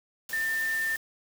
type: tone in noise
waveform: sine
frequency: 1795 Hz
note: A6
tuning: 34 cents sharp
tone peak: -26 dBFS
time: 0.33-0.96 s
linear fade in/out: 2 ms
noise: white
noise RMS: -40 dBFS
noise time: 0.29-0.97 s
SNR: +11 dB
effects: none